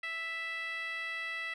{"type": "tone with band-pass filter", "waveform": "10% pulse", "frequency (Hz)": 659.3, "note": "E5", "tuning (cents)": 0, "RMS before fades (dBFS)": -38, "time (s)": [0.03, 1.54], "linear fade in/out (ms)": 5, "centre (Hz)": 2100, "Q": 3.1, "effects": []}